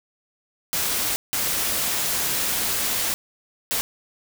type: noise bursts at uneven times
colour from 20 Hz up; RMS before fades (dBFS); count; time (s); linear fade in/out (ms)
white; -24; 3; 0.73-1.16 / 1.33-3.14 / 3.71-3.81; 0
effects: none